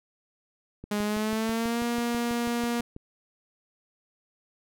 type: click train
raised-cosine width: 3 ms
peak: -27 dBFS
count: 14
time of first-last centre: 0.84-2.964 s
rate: 6.12 Hz
type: tone with pitch glide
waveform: sawtooth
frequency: 207.7 to 237.2 Hz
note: G#3 to A#3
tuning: 0 to +30 cents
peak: -22 dBFS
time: 0.91-2.81 s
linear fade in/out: 5 ms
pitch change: +230 cents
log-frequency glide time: 1.02-1.82 s
effects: none